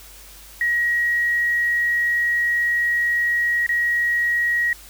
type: tone with dropouts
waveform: sine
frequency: 1900 Hz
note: A#6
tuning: 33 cents sharp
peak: -17 dBFS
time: 0.61-4.73 s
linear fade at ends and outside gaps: 2 ms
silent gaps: 3.665-3.691 s
effects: added 50 Hz sine -46 dBFS peak until 4.89 s + white hiss -44 dBFS RMS until 4.89 s